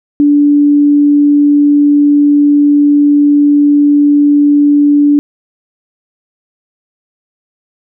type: tone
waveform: sine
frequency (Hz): 290.4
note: D4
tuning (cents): -19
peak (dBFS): -4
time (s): 0.2-5.19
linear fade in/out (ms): 0
effects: none